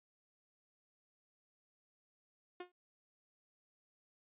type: tone with exponential decay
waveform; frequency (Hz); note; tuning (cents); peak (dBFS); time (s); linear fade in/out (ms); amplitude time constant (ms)
sawtooth; 358.5; F4; +45; -38; 2.6-2.72; 5; 25
effects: resampled to 8000 Hz